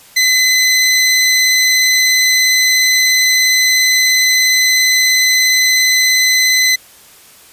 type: tone with vibrato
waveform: 20% pulse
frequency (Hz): 2026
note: B6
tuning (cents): +44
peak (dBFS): -4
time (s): 0.16-6.76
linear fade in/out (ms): 10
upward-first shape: triangle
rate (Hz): 17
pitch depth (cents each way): 10
effects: white hiss -42 dBFS RMS until 7.52 s + resampled to 32000 Hz

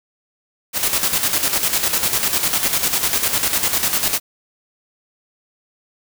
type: noise with tremolo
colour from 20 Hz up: white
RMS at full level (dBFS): -17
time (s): 0.73-4.2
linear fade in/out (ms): 50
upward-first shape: square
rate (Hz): 10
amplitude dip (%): 55
effects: none

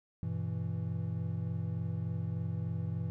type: chord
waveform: triangle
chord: E minor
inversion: first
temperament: equal with one note detuned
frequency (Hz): 98 / 121.35 / 164.81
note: G2 / B2 / E3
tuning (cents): 0 / -30 / 0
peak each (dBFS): -35 / -36 / -35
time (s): 0.23-3.1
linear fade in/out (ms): 0
effects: none

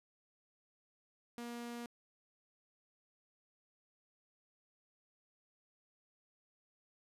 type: tone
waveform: sawtooth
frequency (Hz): 237.7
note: A#3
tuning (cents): +34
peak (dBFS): -39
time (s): 1.38-1.86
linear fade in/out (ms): 0
effects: resampled to 32000 Hz

